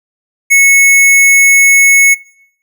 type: tone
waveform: square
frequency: 2200 Hz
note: C#7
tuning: 14 cents flat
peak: -4 dBFS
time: 0.5-2.15 s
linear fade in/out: 20 ms
effects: noise-tail reverb RT60 0.7 s tail -22 dB re dry